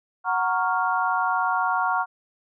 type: chord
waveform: sine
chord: Gb major seventh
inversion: none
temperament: equal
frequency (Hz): 740 / 932.3 / 1108.7 / 1396.9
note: Gb5 / Bb5 / Db6 / F6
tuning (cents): 0 / 0 / 0 / 0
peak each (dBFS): -26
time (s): 0.24-2.06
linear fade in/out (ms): 50
effects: none